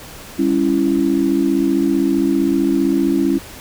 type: chord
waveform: sine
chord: C# diminished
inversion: second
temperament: just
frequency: 199.57 / 277.2 / 332.6 Hz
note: G3 / C#4 / E4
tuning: +31 / 0 / +16 cents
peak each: -21 / -16 / -17 dBFS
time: 0.38-3.39 s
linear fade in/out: 20 ms
effects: pink hiss -36 dBFS RMS until 3.6 s